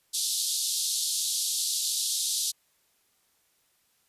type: band-pass noise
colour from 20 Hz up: pink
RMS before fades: -29 dBFS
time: 0.13-2.52 s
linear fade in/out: 20 ms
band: 3600 to 12000 Hz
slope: 48 dB/octave
effects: white hiss -69 dBFS RMS until 4.08 s + resampled to 32000 Hz